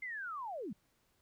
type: linear sweep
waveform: sine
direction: down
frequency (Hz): 2118 to 164.81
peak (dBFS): -39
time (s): 0.02-0.73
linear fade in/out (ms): 5
effects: pink hiss -75 dBFS RMS until 1.21 s